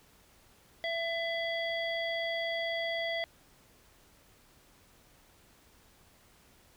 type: harmonic tone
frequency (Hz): 668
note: E5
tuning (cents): +23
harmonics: 1 / 3 / 5 / 7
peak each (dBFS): -34 / -35 / -39 / -47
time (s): 0.84-3.24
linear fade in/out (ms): 0
effects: pink hiss -62 dBFS RMS until 6.76 s